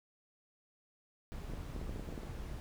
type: noise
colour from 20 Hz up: brown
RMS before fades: -43 dBFS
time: 1.32-2.6 s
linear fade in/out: 0 ms
type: clicks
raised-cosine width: 2 ms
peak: -31 dBFS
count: 10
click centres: 1.536 / 1.763 / 1.814 / 1.894 / 1.96 / 1.996 / 2.089 / 2.126 / 2.178 / 2.233 s
effects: none